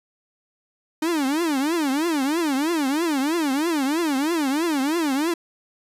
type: tone with vibrato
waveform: 45% pulse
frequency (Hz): 301.3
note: D4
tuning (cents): +44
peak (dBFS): -20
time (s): 1.02-5.34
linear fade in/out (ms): 5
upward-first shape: triangle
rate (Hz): 3.1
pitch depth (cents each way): 280
effects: resampled to 32000 Hz